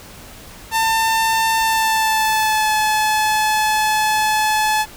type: tone with pitch glide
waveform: sawtooth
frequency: 896 to 860 Hz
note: A5 to A5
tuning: +31 to -40 cents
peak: -11 dBFS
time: 0.71-4.86 s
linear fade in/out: 50 ms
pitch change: -71 cents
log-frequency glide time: 1.57-2.73 s
effects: pink hiss -39 dBFS RMS until 4.96 s